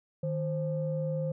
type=tone pair together; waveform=sine; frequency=155.56 / 525.4 Hz; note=D#3 / C5; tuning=0 / +7 cents; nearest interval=octave + major sixth; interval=2107 cents; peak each=-30 / -32 dBFS; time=0.23-1.32 s; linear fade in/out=5 ms; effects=tanh soft clip ceiling -21 dBFS